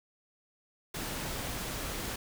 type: noise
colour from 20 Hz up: pink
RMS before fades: -37 dBFS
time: 0.94-2.16 s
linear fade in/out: 5 ms
effects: none